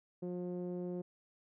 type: tone with low-pass filter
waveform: sawtooth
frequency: 178.4 Hz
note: F3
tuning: 37 cents sharp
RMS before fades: -40 dBFS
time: 0.22-1.02 s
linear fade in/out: 10 ms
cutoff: 440 Hz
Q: 2.7
effects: none